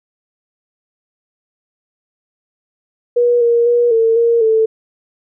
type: tone with pitch steps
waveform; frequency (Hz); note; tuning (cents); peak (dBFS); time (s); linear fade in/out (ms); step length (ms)
sine; 482.1 / 470.3 / 478.9 / 452.4 / 466.4 / 442.7; B4 / A#4 / A#4 / A4 / A#4 / A4; -42 / +15 / +47 / +48 / +1 / +11; -9; 3.16-4.66; 10; 250
effects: none